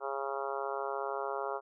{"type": "harmonic tone", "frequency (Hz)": 137.4, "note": "C#3", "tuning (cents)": -15, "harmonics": [3, 4, 5, 6, 7, 8, 9, 10], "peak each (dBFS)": [-39, -40, -41, -42, -42, -43, -44, -44], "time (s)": [0, 1.61], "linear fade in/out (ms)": 50, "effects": []}